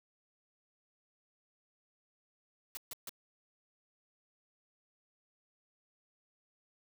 white noise bursts, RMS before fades -43 dBFS, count 3, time 2.75-3.093 s, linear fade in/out 0 ms, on 21 ms, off 140 ms, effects none

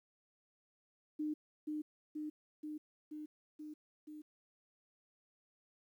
sine tone with echo, 303.7 Hz, D#4, 42 cents flat, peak -35 dBFS, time 1.19-1.34 s, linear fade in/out 10 ms, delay 480 ms, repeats 6, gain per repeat -2 dB, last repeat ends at 4.22 s, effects 12-bit

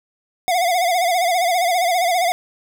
square tone with vibrato, 708 Hz, F5, 23 cents sharp, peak -16 dBFS, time 0.48-2.32 s, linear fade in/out 0 ms, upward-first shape sine, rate 15 Hz, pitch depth 91 cents each way, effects none

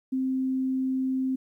sine tone, 261.6 Hz, C4, in tune, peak -24 dBFS, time 0.12-1.36 s, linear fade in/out 10 ms, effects 11-bit

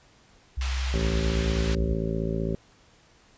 sine tone, 64.7 Hz, C2, 19 cents flat, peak -25 dBFS, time 0.57-1.94 s, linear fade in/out 10 ms
white band-pass noise, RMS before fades -37 dBFS, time 0.61-1.75 s, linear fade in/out 2 ms, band 870 to 4000 Hz, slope 12 dB/octave
harmonic tone, 55.5 Hz, A1, 16 cents sharp, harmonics 1 / 2 / 3 / 4 / 5 / 6 / 7 / 8 / 9 / 10, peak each -32 / -35 / -30 / -34 / -37 / -43 / -32 / -42 / -41 / -38 dBFS, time 0.94-2.55 s, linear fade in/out 0 ms
effects pink hiss -58 dBFS RMS until 3.37 s + resampled to 16000 Hz

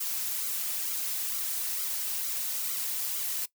blue noise with flanger, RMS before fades -32 dBFS, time 0-3.46 s, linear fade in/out 10 ms, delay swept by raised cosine 1.1 to 3.7 ms, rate 2.2 Hz, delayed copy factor -0.65, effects noise-tail reverb RT60 0.1 s tail -19 dB re dry

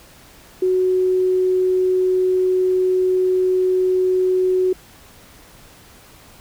sine tone, 370 Hz, F#4, in tune, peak -14 dBFS, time 0.62-4.73 s, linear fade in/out 5 ms, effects pink hiss -46 dBFS RMS until 6.4 s

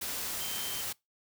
sine tone in noise, 3127 Hz, G7, 5 cents flat, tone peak -41 dBFS, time 0.4-0.82 s, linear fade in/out 10 ms, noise white, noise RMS -36 dBFS, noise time 0.01-0.93 s, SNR -8 dB, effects noise-tail reverb RT60 0.2 s tail -24 dB re dry

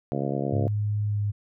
harmonic tone, 69.3 Hz, C#2, in tune, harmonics 2 / 3 / 4 / 5 / 6 / 7 / 8 / 9 / 10, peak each -30 / -32 / -33 / -34 / -35 / -35 / -36 / -37 / -37 dBFS, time 0.12-0.68 s, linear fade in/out 0 ms
sine tone with pitch glide, 104.5 to 103.06 Hz, G#2 to G#2, +11 to -13 cents, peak -23 dBFS, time 0.52-1.32 s, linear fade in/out 20 ms, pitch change -24 cents, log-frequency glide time 1.06-1.21 s
effects none

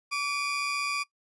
30% pulse tone pair together, 1147 / 2429 Hz, D6 / D#7, -41 / -42 cents, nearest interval octave + minor second, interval 1299 cents, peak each -28 dBFS, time 0.11-1.04 s, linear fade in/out 20 ms, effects noise-tail reverb RT60 0.1 s tail -21 dB re dry + resampled to 22050 Hz

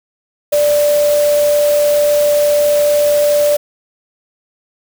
sine tone in noise, 587.3 Hz, D5, in tune, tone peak -9 dBFS, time 0.52-3.57 s, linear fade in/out 10 ms, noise white, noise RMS -24 dBFS, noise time 0.52-3.57 s, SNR +12 dB, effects none

